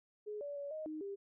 sine tone with pitch steps, 420.5 / 575 / 568 / 623 / 309.8 / 398.2 Hz, G#4 / D5 / C#5 / D#5 / D#4 / G4, +22 / -37 / +42 / +2 / -7 / +27 cents, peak -40 dBFS, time 0.26-1.16 s, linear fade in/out 20 ms, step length 150 ms, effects none

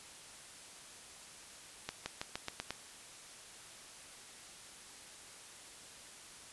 accelerating click train, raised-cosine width 0.2 ms, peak -20 dBFS, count 7, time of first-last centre 1.89-2.706 s, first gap 170 ms, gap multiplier 0.91, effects white hiss -53 dBFS RMS until 6.52 s + resampled to 24000 Hz

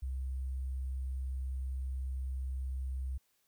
sine tone with sample-and-hold, 65.41 Hz, C2, in tune, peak -34 dBFS, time 0.02-3.18 s, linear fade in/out 10 ms, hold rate 8820 Hz, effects white hiss -75 dBFS RMS until 3.47 s

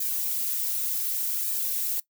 violet noise with flanger, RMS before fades -28 dBFS, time 0-2 s, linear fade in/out 5 ms, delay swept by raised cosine 1.4 to 6.8 ms, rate 0.66 Hz, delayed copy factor -0.7, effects noise-tail reverb RT60 0.1 s tail -19 dB re dry

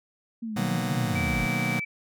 sine linear sweep, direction down, 234.3 to 38.89 Hz, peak -30 dBFS, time 0.42-1.46 s, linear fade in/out 10 ms
sawtooth chord, B major seventh, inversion none, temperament just, 123.47 / 154.34 / 185.21 / 231.5 Hz, B2 / D#3 / F#3 / A#3, 0 / -14 / +2 / -12 cents, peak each -27 dBFS, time 0.56-1.8 s, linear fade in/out 10 ms
sine tone, 2312 Hz, D7, 28 cents flat, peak -29 dBFS, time 1.15-1.85 s, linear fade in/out 10 ms
effects none

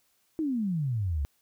sine exponential sweep, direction down, 329.6 to 66.4 Hz, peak -26 dBFS, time 0.39-1.25 s, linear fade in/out 0 ms, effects white hiss -70 dBFS RMS until 1.41 s

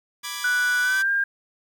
10% pulse chord, G# diminished, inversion first, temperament equal, 987.8 / 1174.7 / 1661.2 Hz, B5 / D6 / G#6, 0 / 0 / 0 cents, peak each -28 / -25 / -25 dBFS, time 0.23-1.03 s, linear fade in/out 20 ms
sine tone with pitch glide, 1480 to 1604.7 Hz, F#6 to G6, 0 to +40 cents, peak -19 dBFS, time 0.44-1.24 s, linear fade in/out 5 ms, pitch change +140 cents, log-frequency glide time 0.82-1.1 s
effects 9-bit

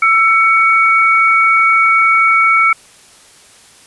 sine tone pair together, 1331 / 2238 Hz, E6 / C#7, +16 / +16 cents, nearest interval major sixth, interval 900 cents, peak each -10 dBFS, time 0.02-2.73 s, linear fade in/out 5 ms, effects white hiss -43 dBFS RMS until 3.86 s + resampled to 24000 Hz

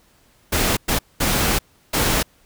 pink noise bursts at uneven times, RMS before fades -19 dBFS, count 4, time 0.52-0.77 / 0.88-0.99 / 1.2-1.59 / 1.93-2.23 s, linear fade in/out 10 ms, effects pink hiss -57 dBFS RMS until 2.45 s

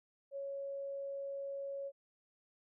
sine tone, 554.4 Hz, C#5, in tune, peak -39 dBFS, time 0.31-1.92 s, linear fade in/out 50 ms, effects none

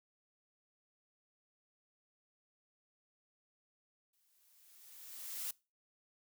blue noise with exponential growth, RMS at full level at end -39 dBFS, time 4.13-5.51 s, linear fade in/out 5 ms, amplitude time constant 300 ms, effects noise-tail reverb RT60 0.3 s tail -23 dB re dry

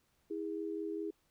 sine tone pair together, 324 / 409 Hz, E4 / G#4, -30 / -26 cents, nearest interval major third, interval 404 cents, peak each -39 / -39 dBFS, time 0.3-1.11 s, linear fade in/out 10 ms, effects pink hiss -75 dBFS RMS until 1.3 s

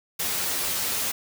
white noise with comb filter, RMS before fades -27 dBFS, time 0.19-1.12 s, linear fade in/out 10 ms, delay 11 ms, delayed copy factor +0.65, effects none

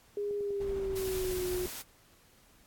sine tone with pitch glide, 409.6 to 362.8 Hz, G#4 to F#4, -24 to -34 cents, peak -31 dBFS, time 0.17-1.66 s, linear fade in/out 2 ms, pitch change -210 cents, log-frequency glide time 0.37-1.45 s
click train, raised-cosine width 2 ms, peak -36 dBFS, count 6, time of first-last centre 0.31-0.8 s, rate 10.2 Hz
brown noise with tremolo, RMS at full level -41 dBFS, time 0.6-1.69 s, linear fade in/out 10 ms, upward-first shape sine, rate 13 Hz, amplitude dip 30%
white noise, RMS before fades -42 dBFS, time 0.95-1.83 s, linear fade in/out 20 ms
effects pink hiss -62 dBFS RMS until 2.66 s + AAC 64 kbps

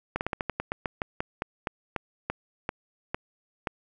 slowing click train, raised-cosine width 0.5 ms, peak -13 dBFS, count 18, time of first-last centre 0.16-3.672 s, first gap 49 ms, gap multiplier 1.16, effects none

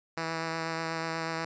5% pulse tone with vibrato, 163.2 Hz, E3, 17 cents flat, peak -20 dBFS, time 0.17-1.45 s, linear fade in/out 5 ms, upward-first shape triangle, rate 8.2 Hz, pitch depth 15 cents each way, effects resampled to 16000 Hz

